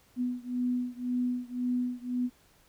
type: beating tone pair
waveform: sine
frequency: 246.9 / 248.8 Hz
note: B3 / B3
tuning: 0 / +13 cents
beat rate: 1.9 Hz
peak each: -31 / -32 dBFS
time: 0.16-2.3 s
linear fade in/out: 50 ms
effects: pink hiss -63 dBFS RMS until 2.68 s